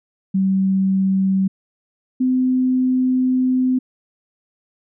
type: tone pair in turn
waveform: sine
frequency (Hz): 191.7 / 255.9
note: G3 / C4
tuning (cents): -38 / -38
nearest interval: perfect fourth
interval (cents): 500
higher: second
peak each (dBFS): -14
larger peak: neither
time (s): 0.34-1.48 / 2.2-3.79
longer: second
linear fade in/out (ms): 10
effects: none